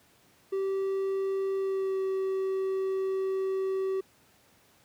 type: tone with pitch glide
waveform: triangle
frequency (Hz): 387.6 to 382.7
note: G4 to G4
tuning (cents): -20 to -42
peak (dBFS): -25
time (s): 0.52-4.01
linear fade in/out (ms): 10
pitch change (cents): -22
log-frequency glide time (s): 1.57-2
effects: pink hiss -62 dBFS RMS until 4.84 s + high-pass 100 Hz 12 dB/octave